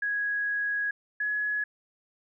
sine tone pair in turn, 1661.2 / 1688.3 Hz, G#6 / G#6, 0 / +28 cents, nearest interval unison, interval 28 cents, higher second, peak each -26 dBFS, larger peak neither, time 0.02-0.91 / 1.2-1.64 s, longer first, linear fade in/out 5 ms, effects none

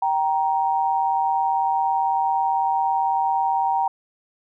sine tone pair together, 779 / 937 Hz, G5 / A#5, -11 / +9 cents, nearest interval minor third, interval 320 cents, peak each -21 dBFS, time 0.02-3.88 s, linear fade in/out 5 ms, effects none

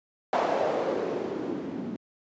blue noise with low-pass filter sweep, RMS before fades -29 dBFS, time 0.33-1.96 s, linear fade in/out 0 ms, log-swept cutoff 730 to 230 Hz, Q 2.7, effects high-pass 150 Hz 12 dB/octave + resampled to 16000 Hz

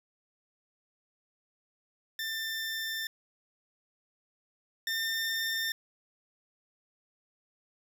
20% pulse tone pair in turn, 1787 / 1804.6 Hz, A6 / A6, +26 / +43 cents, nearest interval unison, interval 17 cents, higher second, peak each -28 / -25 dBFS, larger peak second, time 2.19-3.07 / 4.87-5.72 s, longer first, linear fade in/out 2 ms, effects none

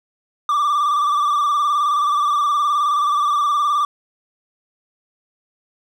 triangle tone with vibrato, 1174.7 Hz, D6, in tune, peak -13 dBFS, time 0.49-3.85 s, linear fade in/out 2 ms, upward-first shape square, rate 19 Hz, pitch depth 40 cents each way, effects none

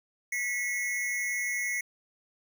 square tone pair together, 1967.8 / 2179 Hz, B6 / C#7, -7 / -30 cents, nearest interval major second, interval 177 cents, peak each -33 / -32 dBFS, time 0.32-1.81 s, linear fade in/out 5 ms, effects none

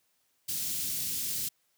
white band-stop noise, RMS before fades -33 dBFS, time 0.48-1.49 s, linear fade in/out 10 ms, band 230 to 3900 Hz, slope 12 dB/octave, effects white hiss -73 dBFS RMS until 1.77 s + high-pass 60 Hz 12 dB/octave

